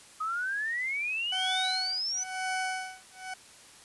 sine exponential sweep, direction up, 1244.5 to 6080 Hz, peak -29 dBFS, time 0.2-2.24 s, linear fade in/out 10 ms
20% pulse tone with tremolo, 749 Hz, F#5, 21 cents sharp, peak -24 dBFS, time 1.32-3.34 s, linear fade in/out 5 ms, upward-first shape sine, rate 1 Hz, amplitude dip 100%
effects white hiss -53 dBFS RMS until 3.84 s + resampled to 24000 Hz

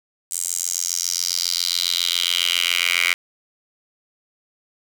10% pulse tone with high-pass filter sweep, 87.31 Hz, F2, in tune, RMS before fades -22 dBFS, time 0.31-3.14 s, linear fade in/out 5 ms, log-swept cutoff 8100 to 2200 Hz, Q 3.7, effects none

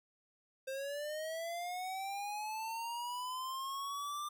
square linear sweep, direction up, 525 to 1193 Hz, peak -39 dBFS, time 0.67-4.29 s, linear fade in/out 10 ms, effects none

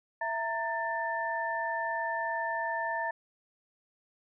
sine tone cluster, 664 / 922 / 1775 Hz, E5 / A#5 / A6, +12 / -19 / +15 cents, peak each -36 / -33 / -34 dBFS, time 0.21-3.11 s, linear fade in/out 5 ms, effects none

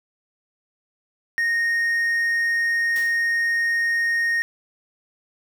triangle tone, 1856 Hz, A#6, 8 cents flat, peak -17 dBFS, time 1.38-4.42 s, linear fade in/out 0 ms
white noise with exponential decay, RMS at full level -35 dBFS, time 2.96-3.38 s, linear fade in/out 0 ms, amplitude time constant 90 ms
effects none

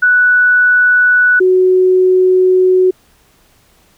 sine tone pair in turn, 1480 / 370 Hz, F#6 / F#4, 0 / 0 cents, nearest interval 2 octaves, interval 2400 cents, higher first, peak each -6 dBFS, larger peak neither, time 0.02-1.4 / 1.4-2.91 s, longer second, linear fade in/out 10 ms, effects pink hiss -51 dBFS RMS until 3.97 s

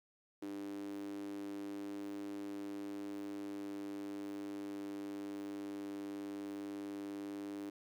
sawtooth tone with high-pass filter, 100.1 Hz, G2, 37 cents sharp, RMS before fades -44 dBFS, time 0.42-7.7 s, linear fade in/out 5 ms, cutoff 320 Hz, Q 9.9, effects none

